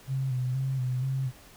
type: tone with vibrato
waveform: sine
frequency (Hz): 130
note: C3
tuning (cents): -11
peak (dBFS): -26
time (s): 0.07-1.32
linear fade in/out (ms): 50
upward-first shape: square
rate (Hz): 2.1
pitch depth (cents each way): 45
effects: pink hiss -53 dBFS RMS until 1.56 s